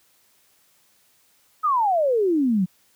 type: exponential sweep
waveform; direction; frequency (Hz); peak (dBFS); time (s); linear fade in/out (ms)
sine; down; 1300 to 174.61; -17; 1.63-2.66; 20
effects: white hiss -61 dBFS RMS until 2.95 s + high-pass 60 Hz 12 dB/octave